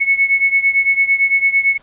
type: beating tone pair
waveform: sine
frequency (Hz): 2200 / 2208.9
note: C#7 / C#7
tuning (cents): -14 / -7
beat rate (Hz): 8.9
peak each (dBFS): -13 / -16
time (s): 0-1.78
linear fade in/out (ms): 20
effects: pink hiss -50 dBFS RMS until 1.82 s + resampled to 8000 Hz